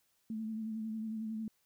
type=tone with vibrato; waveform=sine; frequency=220 Hz; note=A3; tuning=in tune; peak=-36 dBFS; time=0.3-1.48 s; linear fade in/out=2 ms; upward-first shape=sine; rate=11 Hz; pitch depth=34 cents each way; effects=white hiss -75 dBFS RMS until 1.65 s